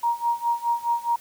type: tone with tremolo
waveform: sine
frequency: 941 Hz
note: A#5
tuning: 16 cents sharp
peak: -18 dBFS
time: 0.03-1.16 s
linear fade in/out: 5 ms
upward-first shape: sine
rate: 4.8 Hz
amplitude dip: 90%
effects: white hiss -49 dBFS RMS until 1.2 s